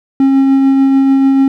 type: tone with tremolo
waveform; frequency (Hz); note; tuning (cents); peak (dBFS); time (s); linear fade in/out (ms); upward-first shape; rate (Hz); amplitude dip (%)
triangle; 270.4; C#4; -43; -3; 0.2-1.48; 2; triangle; 6.8; 25
effects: none